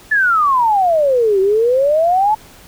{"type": "exponential two-way sweep", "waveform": "sine", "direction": "down then up", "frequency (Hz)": [1760, 376, 880], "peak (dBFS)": -10, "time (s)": [0.11, 2.35], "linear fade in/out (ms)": 10, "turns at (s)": 1.4, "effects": ["pink hiss -42 dBFS RMS until 2.67 s"]}